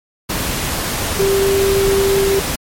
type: tone in noise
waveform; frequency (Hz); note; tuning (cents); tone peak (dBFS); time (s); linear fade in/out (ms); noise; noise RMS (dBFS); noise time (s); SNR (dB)
sine; 392; G4; 0; -12; 1.19-2.4; 10; pink; -20; 0.29-2.56; +5
effects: MP3 64 kbps